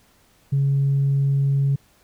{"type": "tone", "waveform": "sine", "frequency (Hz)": 138.59, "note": "C#3", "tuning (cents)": 0, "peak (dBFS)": -15, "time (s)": [0.52, 1.76], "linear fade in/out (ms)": 10, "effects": ["tanh soft clip ceiling -13 dBFS", "pink hiss -58 dBFS RMS until 2.03 s"]}